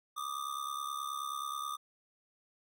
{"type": "ring-modulated tone", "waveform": "square", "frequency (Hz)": 1199, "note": "D6", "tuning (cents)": 36, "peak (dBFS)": -34, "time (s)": [0.16, 1.77], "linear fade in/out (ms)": 20, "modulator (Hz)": 34.7, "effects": []}